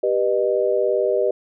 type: chord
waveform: sine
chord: G augmented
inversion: none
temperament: just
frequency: 392 / 490 / 612.5 Hz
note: G4 / B4 / D#5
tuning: 0 / -14 / -27 cents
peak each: -21 dBFS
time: 0.03-1.31 s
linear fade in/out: 5 ms
effects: none